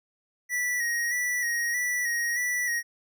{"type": "tone with vibrato", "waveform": "square", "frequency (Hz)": 1922, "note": "B6", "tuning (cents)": -48, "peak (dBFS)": -26, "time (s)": [0.49, 2.83], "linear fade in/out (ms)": 50, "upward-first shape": "square", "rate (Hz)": 1.6, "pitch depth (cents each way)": 36, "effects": []}